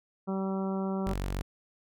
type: harmonic tone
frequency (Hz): 192.3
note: G3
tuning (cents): -33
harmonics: 1 / 2 / 3 / 4 / 5 / 6 / 7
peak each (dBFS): -30 / -36 / -40 / -42 / -44 / -46 / -47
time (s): 0.27-1.14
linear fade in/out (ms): 20
type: tone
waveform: sawtooth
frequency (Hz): 47.09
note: F#1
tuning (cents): +31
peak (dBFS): -27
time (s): 1.06-1.42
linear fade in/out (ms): 10
effects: none